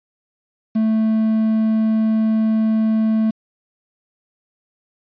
triangle tone with quantisation, 220 Hz, A3, in tune, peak -12 dBFS, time 0.75-3.31 s, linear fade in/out 10 ms, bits 7, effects resampled to 11025 Hz

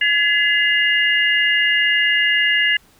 sine tone cluster, 1697 / 2039 / 2832 Hz, G#6 / C7 / F7, +37 / -45 / +23 cents, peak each -18 dBFS, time 0.01-2.77 s, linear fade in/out 5 ms, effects pink hiss -53 dBFS RMS until 2.99 s

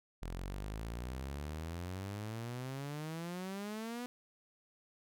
sawtooth exponential sweep, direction up, 41.71 to 248.7 Hz, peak -36 dBFS, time 0.22-4.06 s, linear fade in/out 0 ms, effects none

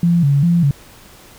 sine tone with vibrato, 155.56 Hz, D#3, in tune, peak -10 dBFS, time 0.03-0.71 s, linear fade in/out 2 ms, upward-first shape square, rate 2.5 Hz, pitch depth 170 cents each way, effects pink hiss -43 dBFS RMS until 1.38 s

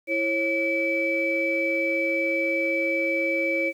sine tone cluster, 331.8 / 545 / 2304 Hz, E4 / C#5 / D7, +11 / -29 / -34 cents, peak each -28 / -26 / -24 dBFS, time 0.07-3.73 s, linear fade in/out 50 ms, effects tanh soft clip ceiling -13 dBFS + 9-bit

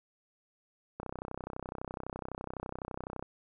click train, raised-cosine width 1 ms, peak -24 dBFS, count 72, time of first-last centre 1-3.226 s, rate 31.9 Hz, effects none

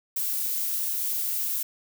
violet noise, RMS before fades -28 dBFS, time 0.16-1.63 s, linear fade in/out 5 ms, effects none

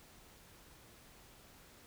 silence, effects pink hiss -60 dBFS RMS until 1.86 s

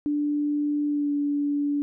sine tone with pitch glide, 293.6 to 288.6 Hz, D4 to D4, 0 to -30 cents, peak -22 dBFS, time 0.06-1.82 s, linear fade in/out 0 ms, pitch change -30 cents, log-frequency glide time 0.87-1.12 s, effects none

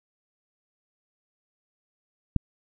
click, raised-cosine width 5 ms, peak -9 dBFS, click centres 2.363 s, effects none

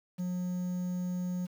triangle tone with quantisation, 180 Hz, F#3, 47 cents flat, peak -29 dBFS, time 0.18-1.47 s, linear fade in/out 20 ms, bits 9, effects none

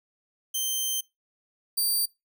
10% pulse tone pair in turn, 3120 / 4659 Hz, G7 / D8, -9 / -15 cents, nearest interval perfect fifth, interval 694 cents, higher second, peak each -18 / -16 dBFS, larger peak second, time 0.54-1.01 / 1.77-2.06 s, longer first, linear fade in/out 10 ms, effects noise-tail reverb RT60 0.2 s tail -23 dB re dry

